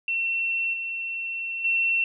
sine tone with level steps, 2708 Hz, E7, 46 cents sharp, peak -23 / -28 / -20 dBFS, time 0.08-2.04 s, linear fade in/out 2 ms, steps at 0.73 / 1.64 s, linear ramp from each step 10 ms, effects none

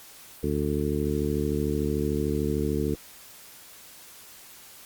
harmonic tone, 73.42 Hz, D2, in tune, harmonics 1 / 2 / 3 / 4 / 5 / 6, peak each -31 / -31 / -31 / -31 / -31 / -31 dBFS, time 0.43-2.95 s, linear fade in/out 5 ms, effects white hiss -48 dBFS RMS until 4.85 s + Opus 48 kbps

